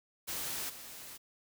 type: noise with level steps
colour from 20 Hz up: white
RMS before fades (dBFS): -38 / -48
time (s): 0.27-1.18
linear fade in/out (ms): 20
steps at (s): 0.69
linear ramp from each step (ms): 10
effects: none